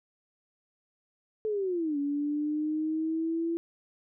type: linear two-way sweep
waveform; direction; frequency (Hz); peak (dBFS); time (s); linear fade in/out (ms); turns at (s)
sine; down then up; 440 to 283.2 to 336.5; -27; 1.45-3.57; 0; 1.98
effects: none